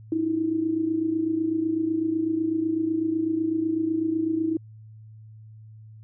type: tone with amplitude modulation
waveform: sine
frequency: 321.8 Hz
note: E4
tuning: 42 cents flat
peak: -19 dBFS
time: 0.12-4.57 s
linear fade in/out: 2 ms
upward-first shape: sine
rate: 28 Hz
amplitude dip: 65%
effects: added 109 Hz sine -43 dBFS peak until 6.03 s